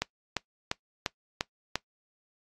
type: click train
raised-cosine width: 0.2 ms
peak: -10 dBFS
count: 6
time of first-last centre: 0.02-1.756 s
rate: 2.88 Hz
effects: noise-tail reverb RT60 0.1 s tail -21 dB re dry + AAC 32 kbps